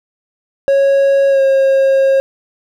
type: tone with pitch glide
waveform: triangle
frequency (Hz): 551 to 539.7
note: C#5 to C#5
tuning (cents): -11 to -46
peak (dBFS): -6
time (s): 0.68-2.2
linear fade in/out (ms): 0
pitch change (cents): -35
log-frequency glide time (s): 1.29-1.41
effects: none